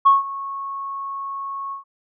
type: tone with ADSR envelope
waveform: sine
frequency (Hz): 1100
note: C#6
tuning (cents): -14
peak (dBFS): -7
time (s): 0.05-1.84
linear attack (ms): 17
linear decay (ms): 160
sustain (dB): -19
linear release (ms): 120
effects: tanh soft clip ceiling -3 dBFS